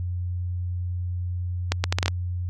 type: accelerating click train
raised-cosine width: 0.2 ms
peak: -4 dBFS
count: 7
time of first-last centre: 1.72-2.081 s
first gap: 120 ms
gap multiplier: 0.71
effects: added 89 Hz sine -25 dBFS peak until 2.49 s + MP3 96 kbps